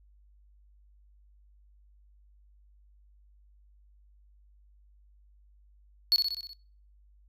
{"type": "tone with echo", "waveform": "triangle", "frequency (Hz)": 4393, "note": "C#8", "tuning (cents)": -16, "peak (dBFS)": -18, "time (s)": [6.12, 6.16], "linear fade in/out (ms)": 0, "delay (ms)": 62, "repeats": 6, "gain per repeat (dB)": -4, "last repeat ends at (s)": 6.532, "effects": ["noise-tail reverb RT60 0.5 s tail -26 dB re dry", "added 50 Hz sine -57 dBFS peak until 7.28 s"]}